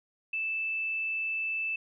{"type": "tone", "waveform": "sine", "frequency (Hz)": 2637, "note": "E7", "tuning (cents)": 0, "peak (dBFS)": -29, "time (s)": [0.33, 1.76], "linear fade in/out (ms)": 5, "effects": []}